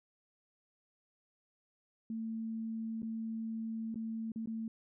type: tone with dropouts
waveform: sine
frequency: 224 Hz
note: A3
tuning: 31 cents sharp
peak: -36 dBFS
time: 2.1-4.68 s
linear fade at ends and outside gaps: 2 ms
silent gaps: 3.02-3.029 / 3.944-3.957 / 4.319-4.359 / 4.459-4.473 s
effects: none